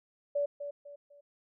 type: tone with echo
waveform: sine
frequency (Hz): 575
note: D5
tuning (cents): -37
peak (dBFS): -27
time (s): 0.35-0.46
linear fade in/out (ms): 10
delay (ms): 250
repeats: 3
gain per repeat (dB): -9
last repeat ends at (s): 1.21
effects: none